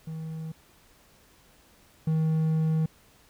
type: tone pair in turn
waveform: triangle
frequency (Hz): 159.7 / 158.69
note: D#3 / D#3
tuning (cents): +45 / +34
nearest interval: unison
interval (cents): 11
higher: first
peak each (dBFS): -31 / -20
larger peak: second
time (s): 0.07-0.52 / 2.07-2.86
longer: second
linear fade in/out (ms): 5
effects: pink hiss -59 dBFS RMS until 3.29 s